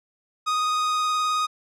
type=tone with vibrato; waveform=45% pulse; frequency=1244.5 Hz; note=D#6; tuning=in tune; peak=-21 dBFS; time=0.46-1.47 s; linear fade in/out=20 ms; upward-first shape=triangle; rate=19 Hz; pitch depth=14 cents each way; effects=low-pass 7000 Hz 12 dB/octave